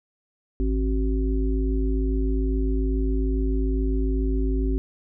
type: harmonic tone with a mistuned harmonic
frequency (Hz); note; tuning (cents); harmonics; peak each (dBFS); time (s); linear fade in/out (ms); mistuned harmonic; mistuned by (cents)
53.6; A1; -45; 1 / 3 / 5 / 7; -21 / -38 / -28 / -31; 0.6-4.78; 0; 1; -80
effects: none